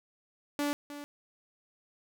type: tone with echo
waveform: sawtooth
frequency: 289.8 Hz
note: D4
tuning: 23 cents flat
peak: -25 dBFS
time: 0.59-0.73 s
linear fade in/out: 0 ms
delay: 310 ms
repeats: 1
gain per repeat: -12 dB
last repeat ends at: 1.04 s
effects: none

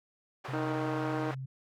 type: band-pass noise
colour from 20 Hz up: white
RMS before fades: -43 dBFS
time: 0.44-1.35 s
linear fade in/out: 10 ms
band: 360 to 1400 Hz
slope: 12 dB/octave
type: tone with pitch glide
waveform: sine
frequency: 130.7 to 132.37 Hz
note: C3 to C3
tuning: -1 to +20 cents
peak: -36 dBFS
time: 0.48-1.46 s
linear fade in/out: 10 ms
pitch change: +21 cents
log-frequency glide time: 0.65-1.31 s
type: harmonic tone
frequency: 155.56 Hz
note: D#3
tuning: in tune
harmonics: 2 / 3 / 4 / 5 / 6 / 7 / 8 / 9 / 10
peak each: -34 / -38 / -40 / -42 / -44 / -45 / -46 / -47 / -48 dBFS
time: 0.53-1.31 s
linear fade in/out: 2 ms
effects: none

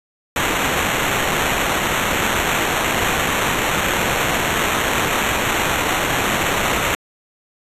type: noise with sample-and-hold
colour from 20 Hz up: white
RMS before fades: -19 dBFS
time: 0.36-6.95 s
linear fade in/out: 2 ms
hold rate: 4900 Hz
effects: resampled to 32000 Hz

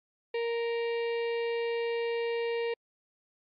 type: harmonic tone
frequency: 466.2 Hz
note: A#4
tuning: in tune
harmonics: 1 / 2 / 4 / 5 / 6 / 7 / 8 / 9 / 10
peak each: -29 / -42 / -43 / -43 / -45 / -58 / -53 / -55 / -61 dBFS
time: 0.34-2.74 s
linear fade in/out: 5 ms
effects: AAC 64 kbps

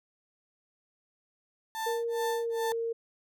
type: tone with tremolo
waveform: 35% pulse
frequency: 888 Hz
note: A5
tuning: 16 cents sharp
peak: -29 dBFS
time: 1.75-2.72 s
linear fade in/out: 0 ms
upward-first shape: sine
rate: 2.4 Hz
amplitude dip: 100%
type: tone with pitch glide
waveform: sine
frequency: 466.2 to 460 Hz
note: A#4 to A#4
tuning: 0 to -23 cents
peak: -29 dBFS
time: 1.86-2.93 s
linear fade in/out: 10 ms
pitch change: -23 cents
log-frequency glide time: 2.42-2.54 s
effects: none

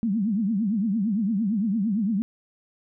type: tone with vibrato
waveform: sine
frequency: 210 Hz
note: G#3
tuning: 19 cents sharp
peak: -21 dBFS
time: 0.03-2.22 s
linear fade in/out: 0 ms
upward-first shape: triangle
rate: 8.8 Hz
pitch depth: 240 cents each way
effects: none

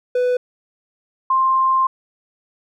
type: tone pair in turn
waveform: triangle / sine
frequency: 496.9 / 1052.9 Hz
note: B4 / C6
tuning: +11 / +11 cents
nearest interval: octave + minor second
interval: 1300 cents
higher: second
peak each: -13 dBFS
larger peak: neither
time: 0.15-0.37 / 1.3-1.87 s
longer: second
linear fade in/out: 5 ms
effects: none

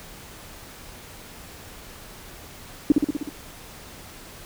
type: tone with echo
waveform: sine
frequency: 293.4 Hz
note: D4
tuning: 2 cents flat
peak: -10 dBFS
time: 2.9-2.92 s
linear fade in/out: 2 ms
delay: 62 ms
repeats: 6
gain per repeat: -3 dB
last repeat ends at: 3.292 s
effects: pink hiss -43 dBFS RMS until 4.45 s

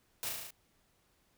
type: noise with echo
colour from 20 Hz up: white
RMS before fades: -38 dBFS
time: 0.23-0.29 s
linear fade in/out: 0 ms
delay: 36 ms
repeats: 6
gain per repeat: -2 dB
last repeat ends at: 0.506 s
effects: pink hiss -72 dBFS RMS until 1.37 s

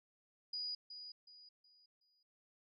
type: tone with echo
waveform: sine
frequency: 4911 Hz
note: D#8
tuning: 23 cents flat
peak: -39 dBFS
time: 0.53-0.75 s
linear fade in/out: 5 ms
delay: 370 ms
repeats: 4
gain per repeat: -9 dB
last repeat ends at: 2.23 s
effects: none

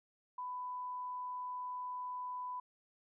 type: tone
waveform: sine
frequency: 997 Hz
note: B5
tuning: 16 cents sharp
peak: -39 dBFS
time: 0.38-2.6 s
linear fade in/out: 5 ms
effects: none

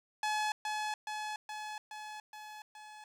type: tone with echo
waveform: sawtooth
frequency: 852 Hz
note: G#5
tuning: 44 cents sharp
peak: -27 dBFS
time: 0.23-0.52 s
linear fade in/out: 2 ms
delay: 420 ms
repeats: 6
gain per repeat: -3 dB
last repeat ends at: 3.04 s
effects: low-pass 8000 Hz 12 dB/octave + 11-bit

